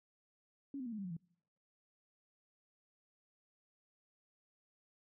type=tone with pitch steps; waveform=sine; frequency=278.1 / 255 / 233.9 / 214.4 / 196.65 / 180.33 / 165.36 Hz; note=C#4 / C4 / A#3 / A3 / G3 / F#3 / E3; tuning=+6 / -44 / +6 / -45 / +6 / -44 / +6 cents; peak=-40 dBFS; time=0.74-1.167 s; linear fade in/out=2 ms; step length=61 ms; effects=noise-tail reverb RT60 0.7 s tail -26 dB re dry